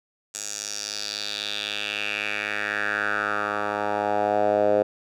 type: tone with band-pass filter sweep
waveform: 10% pulse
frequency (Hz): 103.83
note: G#2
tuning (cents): 0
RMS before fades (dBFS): -26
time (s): 0.34-4.83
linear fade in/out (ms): 10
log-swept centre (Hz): 7200 to 550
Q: 3.5
effects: none